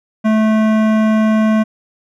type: tone with hard clipping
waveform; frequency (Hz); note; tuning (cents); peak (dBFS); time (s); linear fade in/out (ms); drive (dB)
sine; 217.8; A3; -17; -12; 0.24-1.64; 20; 16
effects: none